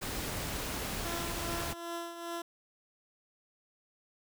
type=noise; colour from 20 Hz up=pink; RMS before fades=-37 dBFS; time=0.01-1.74 s; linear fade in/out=20 ms
type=tone with tremolo; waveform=15% pulse; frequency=339.9 Hz; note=F4; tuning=47 cents flat; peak=-29 dBFS; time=1.05-2.42 s; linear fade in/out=5 ms; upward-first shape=triangle; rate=2.5 Hz; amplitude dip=65%
effects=none